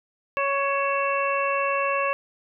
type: harmonic tone with a mistuned harmonic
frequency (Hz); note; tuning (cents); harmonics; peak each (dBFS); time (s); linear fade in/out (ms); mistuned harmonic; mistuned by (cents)
557; C#5; +8; 1 / 2 / 3 / 4 / 5; -26 / -25 / -32 / -34 / -29; 0.37-2.13; 0; 5; -63
effects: none